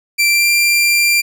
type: tone with pitch glide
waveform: sawtooth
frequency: 2349 to 2374 Hz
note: D7 to D7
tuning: 0 to +18 cents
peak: -7 dBFS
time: 0.18-1.22 s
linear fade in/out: 20 ms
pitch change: +18 cents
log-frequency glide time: 0.28-0.48 s
effects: none